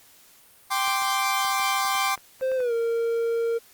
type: chord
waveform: sawtooth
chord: G suspended fourth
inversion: none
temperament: equal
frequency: 784 / 1046.5 / 1174.7 Hz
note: G5 / C6 / D6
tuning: 0 / 0 / 0 cents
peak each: -23 dBFS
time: 0.7-2.16 s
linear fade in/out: 20 ms
type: clicks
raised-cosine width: 0.5 ms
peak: -28 dBFS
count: 10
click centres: 0.877 / 1.021 / 1.448 / 1.599 / 1.852 / 1.953 / 2.177 / 2.411 / 2.517 / 2.604 s
type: tone with pitch glide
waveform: triangle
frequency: 522 to 462.4 Hz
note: C5 to A#4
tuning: -4 to -14 cents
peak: -20 dBFS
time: 2.41-3.59 s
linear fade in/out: 20 ms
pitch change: -210 cents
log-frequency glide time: 2.56-2.73 s
effects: white hiss -54 dBFS RMS until 3.73 s + Opus 48 kbps